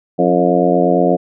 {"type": "harmonic tone with a mistuned harmonic", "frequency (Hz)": 88.6, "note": "F2", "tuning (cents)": 25, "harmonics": [2, 3, 4, 5, 6, 7, 8], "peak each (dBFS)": [-18, -18, -18, -18, -18, -18, -18], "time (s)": [0.18, 1.17], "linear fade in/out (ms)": 20, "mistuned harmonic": 4, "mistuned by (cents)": -54, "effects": []}